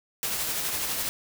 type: noise with tremolo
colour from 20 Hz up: white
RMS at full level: -28 dBFS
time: 0.23-1.09 s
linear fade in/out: 0 ms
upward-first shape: triangle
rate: 12 Hz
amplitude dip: 35%
effects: none